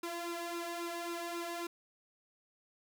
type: tone with flanger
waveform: sawtooth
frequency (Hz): 342.1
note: F4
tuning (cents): -36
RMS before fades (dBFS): -40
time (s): 0.03-1.67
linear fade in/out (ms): 5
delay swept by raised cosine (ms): 0.77 to 1.87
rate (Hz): 3.7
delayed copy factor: +0.7
effects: none